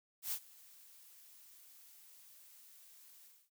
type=noise with ADSR envelope; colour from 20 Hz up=blue; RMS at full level=-37 dBFS; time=0.22-3.5 s; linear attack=100 ms; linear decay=72 ms; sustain=-23 dB; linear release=250 ms; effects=noise-tail reverb RT60 0.1 s tail -23 dB re dry